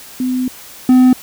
sine / triangle tone pair in turn, 254.3 / 254.3 Hz, C4 / C4, -49 / -49 cents, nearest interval unison, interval 0 cents, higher neither, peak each -14 / -3 dBFS, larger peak second, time 0.2-0.48 / 0.89-1.13 s, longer first, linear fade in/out 2 ms, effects white hiss -36 dBFS RMS until 1.22 s

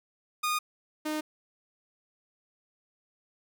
sawtooth tone pair in turn, 1228 / 307 Hz, D#6 / D#4, -23 / -23 cents, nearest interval 2 octaves, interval 2400 cents, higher first, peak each -23 / -26 dBFS, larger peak first, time 0.43-0.59 / 1.05-1.21 s, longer neither, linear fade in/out 10 ms, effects none

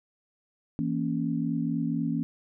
sine chord, A# diminished, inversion second, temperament equal, 164.81 / 233.1 / 277.2 Hz, E3 / A#3 / C#4, 0 / 0 / 0 cents, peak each -30 dBFS, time 0.79-2.23 s, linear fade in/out 0 ms, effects none

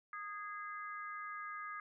harmonic tone, 412.6 Hz, G#4, 11 cents flat, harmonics 3 / 4 / 5, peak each -44 / -48 / -51 dBFS, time 0.13-1.8 s, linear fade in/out 2 ms, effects none

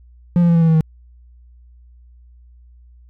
triangle tone with pitch steps, 174.61 / 171.81 / 169.05 / 166.34 / 163.67 / 161.05 / 158.46 Hz, F3 / F3 / E3 / E3 / E3 / E3 / D#3, 0 / -28 / +44 / +16 / -12 / -40 / +32 cents, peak -8 dBFS, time 0.36-0.808 s, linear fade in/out 0 ms, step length 64 ms, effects added 60 Hz sine -43 dBFS peak until 3.09 s

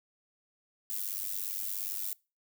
violet noise with amplitude modulation, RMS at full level -32 dBFS, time 0.9-2.13 s, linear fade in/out 0 ms, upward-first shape sine, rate 97.2 Hz, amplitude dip 90%, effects noise-tail reverb RT60 0.3 s tail -24 dB re dry

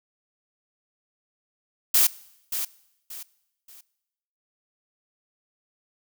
blue noise with echo, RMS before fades -18 dBFS, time 1.94-2.07 s, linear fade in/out 5 ms, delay 580 ms, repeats 3, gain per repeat -10 dB, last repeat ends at 3.81 s, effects noise-tail reverb RT60 0.9 s tail -21 dB re dry

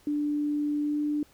sine tone with pitch glide, 294.6 to 296.5 Hz, D4 to D4, +6 to +17 cents, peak -25 dBFS, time 0.07-1.23 s, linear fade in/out 2 ms, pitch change +11 cents, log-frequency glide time 0.81-0.99 s, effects pink hiss -60 dBFS RMS until 1.33 s

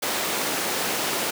pink high-pass noise, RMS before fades -26 dBFS, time 0.02-1.31 s, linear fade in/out 10 ms, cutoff 310 Hz, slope 12 dB/octave, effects none

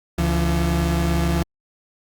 35% pulse tone pair together, 71.06 / 169.6 Hz, C#2 / E3, +44 / +50 cents, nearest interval octave + minor third, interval 1506 cents, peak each -19 dBFS, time 0.18-1.43 s, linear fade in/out 5 ms, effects Opus 48 kbps

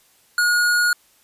square tone, 1442 Hz, F#6, 45 cents flat, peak -16 dBFS, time 0.38-0.93 s, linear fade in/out 2 ms, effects white hiss -57 dBFS RMS until 1.23 s + resampled to 32000 Hz

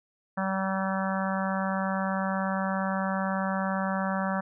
harmonic tone, 191.6 Hz, G3, 39 cents flat, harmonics 1 / 3 / 4 / 5 / 6 / 7 / 8 / 9, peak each -29 / -34 / -35 / -36 / -37 / -37 / -38 / -39 dBFS, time 0.37-4.41 s, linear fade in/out 10 ms, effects none

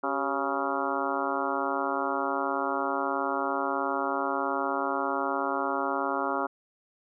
harmonic tone with a mistuned harmonic, 138.59 Hz, C#3, in tune, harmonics 2 / 3 / 4 / 5 / 6 / 7 / 8 / 9 / 10, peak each -35 / -35 / -35 / -35 / -35 / -35 / -35 / -35 / -35 dBFS, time 0.03-6.47 s, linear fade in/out 10 ms, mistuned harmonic 3, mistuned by -93 cents, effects none

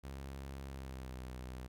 sawtooth tone with pitch glide, 67.9 to 63.35 Hz, C#2 to B1, -35 to +45 cents, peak -40 dBFS, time 0.03-1.68 s, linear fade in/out 20 ms, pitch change -120 cents, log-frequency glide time 0.67-1.21 s, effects none

